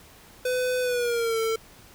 square tone with pitch glide, 503 to 448.1 Hz, B4 to A4, +32 to +32 cents, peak -24 dBFS, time 0.45-1.56 s, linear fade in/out 5 ms, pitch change -200 cents, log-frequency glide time 0.81-1.39 s, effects pink hiss -51 dBFS RMS until 1.94 s

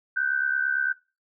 sine tone pair together, 1486 / 1554.9 Hz, F#6 / G6, +7 / -15 cents, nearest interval minor second, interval 78 cents, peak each -25 dBFS, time 0.16-0.93 s, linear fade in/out 10 ms, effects noise-tail reverb RT60 0.3 s tail -22 dB re dry

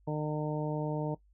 harmonic tone, 151.7 Hz, D#3, 44 cents flat, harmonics 1 / 2 / 3 / 4 / 5 / 6, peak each -33 / -37 / -37 / -39 / -46 / -41 dBFS, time 0.07-1.15 s, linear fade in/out 10 ms, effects noise-tail reverb RT60 0.1 s tail -18 dB re dry + added 50 Hz sine -61 dBFS peak until 1.33 s

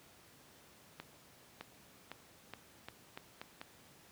accelerating click train, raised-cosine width 0.3 ms, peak -28 dBFS, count 8, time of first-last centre 1-3.615 s, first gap 610 ms, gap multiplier 0.83, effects pink hiss -61 dBFS RMS until 4.11 s + high-pass 100 Hz 12 dB/octave

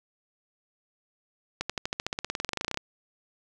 accelerating click train, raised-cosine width 0.2 ms, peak -12 dBFS, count 23, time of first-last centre 1.61-2.774 s, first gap 86 ms, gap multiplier 0.95, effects none

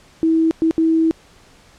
sine tone bursts at uneven times, 323.9 Hz, E4, 30 cents flat, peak -12 dBFS, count 3, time 0.23-0.51 / 0.62-0.71 / 0.78-1.11 s, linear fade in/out 0 ms, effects pink hiss -49 dBFS RMS until 1.78 s + low-pass 8000 Hz 12 dB/octave

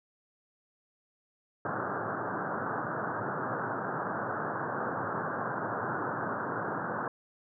white band-pass noise, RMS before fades -34 dBFS, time 1.65-7.08 s, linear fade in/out 2 ms, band 100 to 1600 Hz, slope 96 dB/octave, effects none

